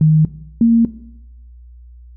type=tone pair in turn; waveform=sine; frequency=155.56 / 230.5 Hz; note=D#3 / A#3; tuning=0 / -19 cents; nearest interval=perfect fifth; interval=681 cents; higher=second; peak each=-7 dBFS; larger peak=neither; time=0.01-0.25 / 0.61-0.85 s; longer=neither; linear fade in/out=2 ms; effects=noise-tail reverb RT60 0.8 s tail -17 dB re dry + added 60 Hz sine -37 dBFS peak until 2.16 s